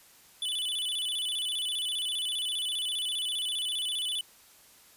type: tone with vibrato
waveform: square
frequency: 3220 Hz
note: G7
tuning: 46 cents sharp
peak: -30 dBFS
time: 0.42-4.21 s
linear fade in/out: 2 ms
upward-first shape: square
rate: 15 Hz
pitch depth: 130 cents each way
effects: white hiss -57 dBFS RMS until 4.96 s + resampled to 32000 Hz